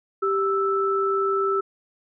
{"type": "tone pair together", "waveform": "sine", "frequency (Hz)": [392, 1318.5], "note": ["G4", "E6"], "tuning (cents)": [0, 0], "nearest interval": "octave + major sixth", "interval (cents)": 2100, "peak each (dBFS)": [-22, -23], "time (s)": [0.22, 1.61], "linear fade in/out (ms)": 10, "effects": []}